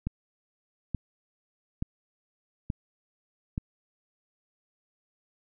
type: click train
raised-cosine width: 5 ms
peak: -17 dBFS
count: 5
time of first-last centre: 0.07-3.579 s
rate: 1.14 Hz
effects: none